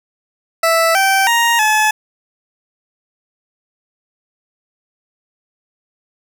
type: tone with pitch steps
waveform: 20% pulse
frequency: 659 / 776 / 936 / 859 Hz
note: E5 / G5 / A#5 / A5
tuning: -1 / -18 / +7 / -42 cents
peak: -6 dBFS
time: 0.63-1.91 s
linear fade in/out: 5 ms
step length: 320 ms
effects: none